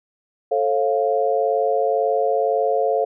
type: chord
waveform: sine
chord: A augmented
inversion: none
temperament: equal with one note detuned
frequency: 440 / 542 / 698.5 Hz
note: A4 / C#5 / E#5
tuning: 0 / -39 / 0 cents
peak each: -21 dBFS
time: 0.51-3.05 s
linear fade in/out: 10 ms
effects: none